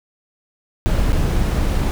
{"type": "noise with dropouts", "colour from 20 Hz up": "brown", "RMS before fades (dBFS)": -17, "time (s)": [0.86, 1.91], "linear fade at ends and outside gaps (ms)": 0, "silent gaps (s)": [1.123, 1.13], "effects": []}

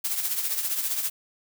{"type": "noise with tremolo", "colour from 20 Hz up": "blue", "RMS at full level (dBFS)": -25, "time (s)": [0.04, 1.1], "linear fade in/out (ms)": 10, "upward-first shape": "triangle", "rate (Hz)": 15, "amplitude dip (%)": 65, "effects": []}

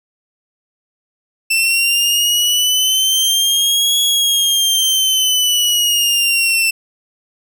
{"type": "linear two-way sweep", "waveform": "sawtooth", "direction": "up then down", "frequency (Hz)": [2669, 3350, 2669], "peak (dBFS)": -9, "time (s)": [1.5, 6.71], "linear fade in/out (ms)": 10, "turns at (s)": 4, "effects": []}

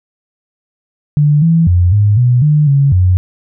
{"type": "tone with pitch steps", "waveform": "sine", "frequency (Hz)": [147.8, 165.1, 88.7, 103.5, 123.4, 150, 139.5, 91.4], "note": ["D3", "E3", "F2", "G#2", "B2", "D3", "C#3", "F#2"], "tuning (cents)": [11, 3, 27, -5, -1, 37, 11, -21], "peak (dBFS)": -6, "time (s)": [1.17, 3.17], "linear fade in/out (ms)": 0, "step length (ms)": 250, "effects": []}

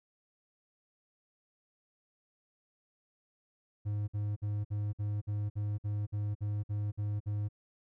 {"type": "tone bursts", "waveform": "triangle", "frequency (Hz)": 103.83, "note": "G#2", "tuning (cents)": 0, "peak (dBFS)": -29, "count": 13, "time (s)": [3.85, 7.488], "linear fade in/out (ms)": 20, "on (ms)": 230, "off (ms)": 54, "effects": []}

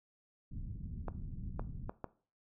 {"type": "low-pass noise", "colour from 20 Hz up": "pink", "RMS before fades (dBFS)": -43, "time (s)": [0.51, 1.9], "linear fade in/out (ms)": 5, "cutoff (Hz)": 200, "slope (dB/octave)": 24}
{"type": "clicks", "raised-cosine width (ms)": 1, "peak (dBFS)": -25, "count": 4, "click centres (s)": [1.083, 1.595, 1.895, 2.043]}
{"effects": ["noise-tail reverb RT60 0.4 s tail -18 dB re dry"]}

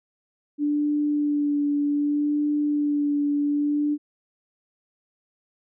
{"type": "tone with vibrato", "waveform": "sine", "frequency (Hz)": 292.4, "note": "D4", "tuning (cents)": -7, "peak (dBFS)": -20, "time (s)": [0.58, 3.98], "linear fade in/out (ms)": 50, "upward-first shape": "sine", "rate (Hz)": 0.65, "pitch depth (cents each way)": 18, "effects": []}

